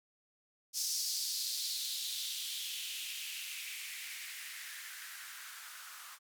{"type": "noise with band-pass filter sweep", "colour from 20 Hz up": "violet", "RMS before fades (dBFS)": -41, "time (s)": [0.73, 6.19], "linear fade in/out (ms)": 50, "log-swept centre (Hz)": [5400, 1200], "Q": 3.3, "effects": []}